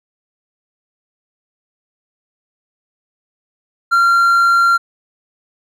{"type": "tone", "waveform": "triangle", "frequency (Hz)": 1379, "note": "F6", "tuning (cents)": -22, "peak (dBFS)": -7, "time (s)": [3.91, 4.78], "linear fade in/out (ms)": 20, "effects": []}